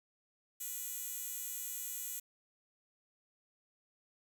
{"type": "tone with high-pass filter", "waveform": "10% pulse", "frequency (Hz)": 490, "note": "B4", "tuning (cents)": -14, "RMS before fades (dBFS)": -42, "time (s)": [0.6, 2.2], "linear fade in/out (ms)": 10, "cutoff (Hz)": 9600, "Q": 0.98, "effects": []}